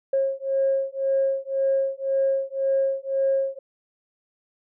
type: beating tone pair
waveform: sine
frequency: 540 / 541.9 Hz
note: C#5 / C#5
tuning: -45 / -39 cents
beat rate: 1.9 Hz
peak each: -23 dBFS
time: 0.13-3.59 s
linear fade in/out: 5 ms
effects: tanh soft clip ceiling -13 dBFS